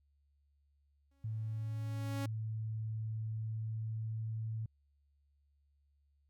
sawtooth tone with exponential growth, 277.2 Hz, C#4, in tune, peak -34 dBFS, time 1.11-2.26 s, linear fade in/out 5 ms, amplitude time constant 250 ms
sine tone with pitch glide, 110 to 111.02 Hz, A2 to A2, 0 to +16 cents, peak -36 dBFS, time 1.24-4.66 s, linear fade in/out 5 ms, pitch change +16 cents, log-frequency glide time 2.92-4.24 s
effects added 71 Hz sine -70 dBFS peak until 6.29 s

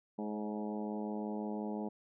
harmonic tone with a mistuned harmonic, 105.6 Hz, G#2, 29 cents sharp, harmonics 2 / 3 / 4 / 5 / 6 / 7 / 8 / 9, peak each -38 / -44 / -44 / -48 / -49 / -50 / -48 / -55 dBFS, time 0.18-1.89 s, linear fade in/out 10 ms, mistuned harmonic 5, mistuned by +27 cents, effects none

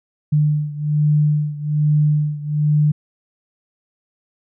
sine beating tone pair, 149.5 / 150.7 Hz, D3 / D3, +31 / +45 cents, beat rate 1.2 Hz, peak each -16 / -19 dBFS, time 0.32-2.92 s, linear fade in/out 10 ms, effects none

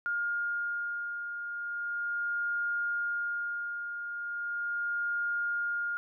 sine beating tone pair, 1415 / 1415.38 Hz, F6 / F6, +22 / +23 cents, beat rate 0.38 Hz, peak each -40 / -31 dBFS, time 0.06-5.97 s, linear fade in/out 0 ms, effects none

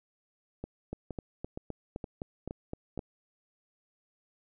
two click trains, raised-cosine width 2 ms, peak -23 / -24 dBFS, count 9 / 6, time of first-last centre 0.93-2.992 / 0.64-2.976 s, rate 3.88 / 2.14 Hz, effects none

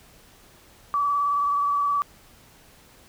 sine tone with vibrato, 1148 Hz, D6, 40 cents flat, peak -20 dBFS, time 0.94-2.02 s, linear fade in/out 0 ms, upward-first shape sine, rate 19 Hz, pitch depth 26 cents each way, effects pink hiss -53 dBFS RMS until 3.08 s

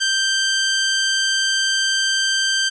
15% pulse tone, 1568 Hz, G6, in tune, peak -10 dBFS, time 0-2.7 s, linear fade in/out 20 ms, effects resampled to 24000 Hz

